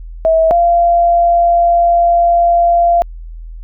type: tone pair in turn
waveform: sine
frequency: 648 / 688.8 Hz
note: E5 / F5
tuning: -30 / -24 cents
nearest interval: minor second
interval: 106 cents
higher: second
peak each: -7 dBFS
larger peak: neither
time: 0.25-0.51 / 0.51-3.02 s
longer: second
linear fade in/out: 0 ms
effects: added 41 Hz sine -26 dBFS peak until 3.63 s